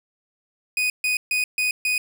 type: tone bursts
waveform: 40% pulse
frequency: 2488 Hz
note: D#7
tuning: 1 cent flat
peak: -19 dBFS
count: 5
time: 0.77-1.98 s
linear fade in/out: 2 ms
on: 130 ms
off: 140 ms
effects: 9-bit